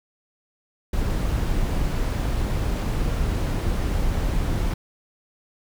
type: noise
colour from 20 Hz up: brown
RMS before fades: -23 dBFS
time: 0.93-4.74 s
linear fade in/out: 5 ms
effects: none